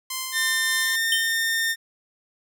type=tone with tremolo; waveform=5% pulse; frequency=1041 Hz; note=C6; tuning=9 cents flat; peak=-15 dBFS; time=0.1-0.96 s; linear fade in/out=5 ms; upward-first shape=sine; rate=3.4 Hz; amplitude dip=30%
type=tone with pitch glide; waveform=sawtooth; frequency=1800 to 1817.8 Hz; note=A6 to A#6; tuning=+39 to -44 cents; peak=-18 dBFS; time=0.32-1.76 s; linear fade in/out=50 ms; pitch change=+17 cents; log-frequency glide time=0.81-1.03 s
type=tone with exponential decay; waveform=square; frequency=3118 Hz; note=G7; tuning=10 cents flat; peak=-18 dBFS; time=1.12-1.36 s; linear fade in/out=2 ms; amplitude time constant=51 ms
effects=none